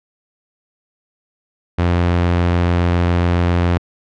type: tone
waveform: sawtooth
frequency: 87.2 Hz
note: F2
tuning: 2 cents flat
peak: -9 dBFS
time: 1.78-3.78 s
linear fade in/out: 10 ms
effects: low-pass 3000 Hz 12 dB/octave